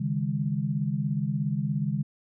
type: chord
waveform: sine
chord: C# suspended second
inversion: none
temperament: equal with one note detuned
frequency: 138.59 / 155.56 / 203.3 Hz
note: C#3 / D#3 / G#3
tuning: 0 / 0 / -37 cents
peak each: -29 / -29 / -30 dBFS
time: 0-2.03 s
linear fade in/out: 10 ms
effects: none